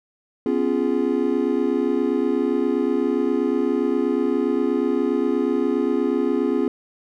triangle chord, C# dominant seventh, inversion third, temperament just, 249.5 / 277.2 / 346.5 / 415.8 Hz, B3 / C#4 / E#4 / G#4, +18 / 0 / -14 / +2 cents, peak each -22 dBFS, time 0.46-6.68 s, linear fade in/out 2 ms, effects none

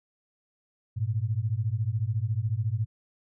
sine beating tone pair, 102.9 / 116.9 Hz, G#2 / A#2, -16 / +5 cents, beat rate 14 Hz, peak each -28 dBFS, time 0.96-2.86 s, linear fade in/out 20 ms, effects none

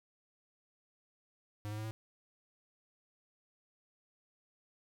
square tone with pitch steps, 104.4 / 106.41 / 108.46 / 110.54 Hz, G#2 / G#2 / A2 / A2, +10 / +43 / -24 / +8 cents, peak -39 dBFS, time 1.65-1.91 s, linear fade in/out 0 ms, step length 65 ms, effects none

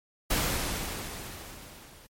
pink noise with level ramp, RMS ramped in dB -26 to -53 dBFS, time 0.3-2.07 s, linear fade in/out 10 ms, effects MP3 64 kbps

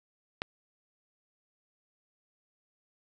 click, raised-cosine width 0.3 ms, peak -15 dBFS, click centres 0.419 s, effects none

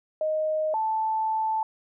sine tone pair in turn, 622.3 / 878.4 Hz, D#5 / A5, 0 / -3 cents, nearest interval tritone, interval 597 cents, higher second, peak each -23 dBFS, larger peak neither, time 0.21-0.74 / 0.74-1.63 s, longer second, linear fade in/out 2 ms, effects none

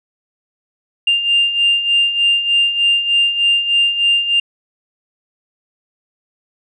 sine beating tone pair, 2795 / 2798.3 Hz, F7 / F7, +1 / +3 cents, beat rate 3.3 Hz, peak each -18 / -12 dBFS, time 1.07-4.4 s, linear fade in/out 5 ms, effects tanh soft clip ceiling -5 dBFS

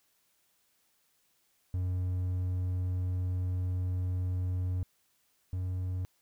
triangle tone pair in turn, 91.1 / 91.73 Hz, F#2 / F#2, -26 / -14 cents, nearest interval unison, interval 12 cents, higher second, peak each -27 / -29 dBFS, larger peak first, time 1.74-4.83 / 5.53-6.05 s, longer first, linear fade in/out 0 ms, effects white hiss -72 dBFS RMS until 6.21 s

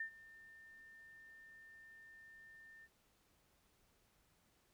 sine tone with ADSR envelope, 1800 Hz, A6, 39 cents sharp, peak -38 dBFS, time 0-2.88 s, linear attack 4 ms, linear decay 94 ms, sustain -19 dB, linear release 39 ms, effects pink hiss -75 dBFS RMS until 4.73 s

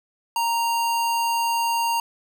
square tone, 930 Hz, A#5, 4 cents flat, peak -21 dBFS, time 0.36-2 s, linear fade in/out 2 ms, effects none

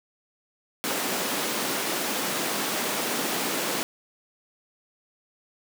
pink high-pass noise, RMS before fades -28 dBFS, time 0.84-3.83 s, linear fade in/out 0 ms, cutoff 210 Hz, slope 24 dB/octave, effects none

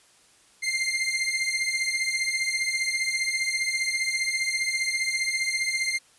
sawtooth beating tone pair, 2093 / 2108 Hz, C7 / C7, 0 / +12 cents, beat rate 15 Hz, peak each -24 dBFS, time 0.62-5.99 s, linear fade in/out 20 ms, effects white hiss -58 dBFS RMS until 6.18 s + resampled to 24000 Hz

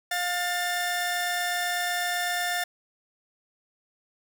sawtooth tone pair together, 708.4 / 1785 Hz, F5 / A6, +24 / +24 cents, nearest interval octave + major third, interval 1600 cents, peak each -25 dBFS, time 0.11-2.64 s, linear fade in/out 5 ms, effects none

